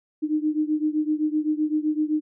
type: beating tone pair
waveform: sine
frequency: 303.3 / 311.1 Hz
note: D#4 / D#4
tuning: -44 / 0 cents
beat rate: 7.8 Hz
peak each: -23 / -25 dBFS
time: 0.22-2.21 s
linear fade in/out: 20 ms
effects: none